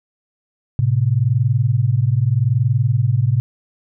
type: tone pair together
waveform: sine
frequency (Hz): 110 / 130.81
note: A2 / C3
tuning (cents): 0 / 0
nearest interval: minor third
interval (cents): 300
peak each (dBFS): -16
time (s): 0.79-3.4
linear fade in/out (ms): 0
effects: none